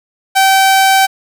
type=tone; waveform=sawtooth; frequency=772 Hz; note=G5; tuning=27 cents flat; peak=-3 dBFS; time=0.35-1.07 s; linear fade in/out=20 ms; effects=none